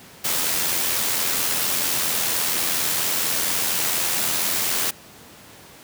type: noise with amplitude modulation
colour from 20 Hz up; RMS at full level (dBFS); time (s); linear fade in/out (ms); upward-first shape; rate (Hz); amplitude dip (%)
white; -21; 0.24-4.91; 10; sine; 84.3; 35
effects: pink hiss -45 dBFS RMS until 5.83 s + high-pass 100 Hz 12 dB/octave